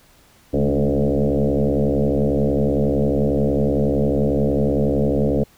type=tone with frequency modulation; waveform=sine; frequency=144.5 Hz; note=D3; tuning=28 cents flat; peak=-15 dBFS; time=0.53-5.44 s; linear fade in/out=10 ms; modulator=71 Hz; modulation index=6.1; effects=pink hiss -53 dBFS RMS until 5.57 s